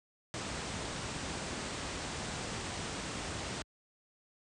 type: low-pass noise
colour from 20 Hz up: pink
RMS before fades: -39 dBFS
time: 0.34-3.62 s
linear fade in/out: 0 ms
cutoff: 9000 Hz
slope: 96 dB/octave
effects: high-pass 60 Hz 12 dB/octave